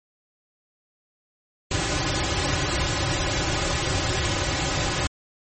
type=noise with comb filter; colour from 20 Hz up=pink; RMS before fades=-24 dBFS; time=1.71-5.07 s; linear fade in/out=2 ms; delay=4.4 ms; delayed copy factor=-0.9; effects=MP3 32 kbps